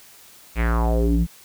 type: tone with low-pass filter sweep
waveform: square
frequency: 57.8 Hz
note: A#1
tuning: 14 cents flat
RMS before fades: -19 dBFS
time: 0.55-1.27 s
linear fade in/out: 50 ms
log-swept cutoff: 2600 to 170 Hz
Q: 4.4
effects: white hiss -48 dBFS RMS until 1.44 s